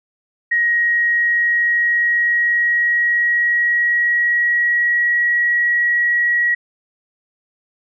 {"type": "tone with pitch glide", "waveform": "sine", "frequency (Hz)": [1888, 1913.3], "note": ["A#6", "A#6"], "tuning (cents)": [22, 45], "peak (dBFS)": -13, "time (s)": [0.51, 6.55], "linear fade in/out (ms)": 10, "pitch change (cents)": 23, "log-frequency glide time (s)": [0.75, 5.15], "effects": []}